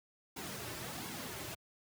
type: noise with flanger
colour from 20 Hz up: pink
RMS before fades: -43 dBFS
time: 0.36-1.55 s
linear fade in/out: 10 ms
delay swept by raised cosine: 1.6 to 4.3 ms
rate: 1.4 Hz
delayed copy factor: -0.65
effects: high-pass 100 Hz 12 dB/octave